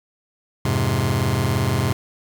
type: chord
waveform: sawtooth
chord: F minor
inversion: none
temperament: just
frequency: 87.31 / 104.77 / 130.96 Hz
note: F2 / Ab2 / C3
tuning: 0 / +16 / +2 cents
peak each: -21 / -18 / -17 dBFS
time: 0.65-1.93 s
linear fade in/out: 5 ms
effects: 7-bit